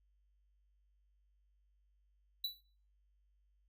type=tone with exponential decay; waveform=square; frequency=3951 Hz; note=B7; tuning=in tune; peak=-33 dBFS; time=2.44-2.61 s; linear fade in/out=5 ms; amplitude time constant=36 ms; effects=noise-tail reverb RT60 0.4 s tail -18 dB re dry + added 50 Hz sine -70 dBFS peak until 3.68 s